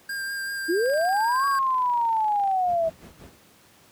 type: tone with vibrato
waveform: square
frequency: 1598 Hz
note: G6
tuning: 33 cents sharp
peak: -29 dBFS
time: 0.09-1.59 s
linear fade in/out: 5 ms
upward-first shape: sine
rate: 5.2 Hz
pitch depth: 16 cents each way
type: linear two-way sweep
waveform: sine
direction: up then down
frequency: 311.1 to 1126 to 640 Hz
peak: -20 dBFS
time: 0.68-2.9 s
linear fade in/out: 20 ms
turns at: 1.46 s
type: click train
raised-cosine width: 0.3 ms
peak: -30 dBFS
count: 44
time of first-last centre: 0.86-2.514 s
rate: 26 Hz
type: noise with tremolo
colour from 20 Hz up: brown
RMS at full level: -38 dBFS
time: 2.65-3.39 s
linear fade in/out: 50 ms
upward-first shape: sine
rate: 5.5 Hz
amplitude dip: 80%
effects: pink hiss -55 dBFS RMS until 3.91 s + high-pass 100 Hz 12 dB/octave